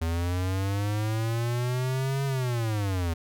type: linear two-way sweep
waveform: square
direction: up then down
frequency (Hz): 81.1 to 138.59 to 81.1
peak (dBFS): -26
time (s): 0.01-3.14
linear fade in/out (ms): 10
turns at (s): 2.25
effects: none